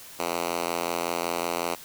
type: tone with high-pass filter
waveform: 5% pulse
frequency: 85.4 Hz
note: F2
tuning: 38 cents flat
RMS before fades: -29 dBFS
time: 0.19-1.75 s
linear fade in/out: 5 ms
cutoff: 330 Hz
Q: 0.66
effects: white hiss -45 dBFS RMS until 1.84 s